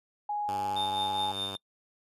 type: tone with pitch glide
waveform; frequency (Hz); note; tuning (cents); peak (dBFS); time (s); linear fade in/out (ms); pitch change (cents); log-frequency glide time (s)
sine; 830.6 to 841.7; G#5 to G#5; 0 to +23; -29; 0.29-1.32; 5; +23; 0.56-0.86
type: tone with vibrato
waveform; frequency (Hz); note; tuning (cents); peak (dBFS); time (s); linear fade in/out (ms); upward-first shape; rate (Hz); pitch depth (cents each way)
5% pulse; 98; G2; 0; -27; 0.48-1.56; 5; sine; 18; 61
type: tone with tremolo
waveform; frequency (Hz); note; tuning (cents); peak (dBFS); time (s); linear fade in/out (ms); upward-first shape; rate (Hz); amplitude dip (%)
triangle; 3620; A7; +48; -28; 0.76-1.57; 5; triangle; 4.9; 75
effects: noise-tail reverb RT60 0.1 s tail -25 dB re dry + resampled to 32000 Hz